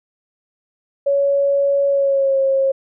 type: tone with pitch glide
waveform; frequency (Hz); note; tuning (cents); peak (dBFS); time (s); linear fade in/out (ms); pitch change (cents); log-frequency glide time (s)
sine; 560 to 540; C#5 to C#5; +18 to -45; -13; 1.06-2.72; 10; -63; 1.88-2.38
effects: none